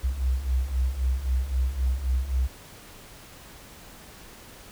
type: beating tone pair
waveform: sine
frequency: 61.74 / 65.54 Hz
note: B1 / C2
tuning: 0 / +4 cents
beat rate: 3.8 Hz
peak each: -28 / -24 dBFS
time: 0.03-2.48 s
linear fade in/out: 20 ms
effects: pink hiss -47 dBFS RMS until 4.71 s